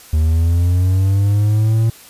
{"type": "linear sweep", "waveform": "triangle", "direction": "up", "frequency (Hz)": [76.6, 114.3], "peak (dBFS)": -9, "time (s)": [0.13, 1.9], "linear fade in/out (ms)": 5, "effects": ["white hiss -41 dBFS RMS until 2.09 s", "resampled to 32000 Hz"]}